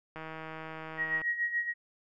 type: click train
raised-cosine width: 0.5 ms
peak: -27 dBFS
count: 169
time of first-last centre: 0.16-1.217 s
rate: 159 Hz
type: tone with tremolo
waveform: sine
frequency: 1895 Hz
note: A#6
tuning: 28 cents sharp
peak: -26 dBFS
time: 0.97-1.74 s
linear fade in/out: 50 ms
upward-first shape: sine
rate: 7 Hz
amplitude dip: 70%
effects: none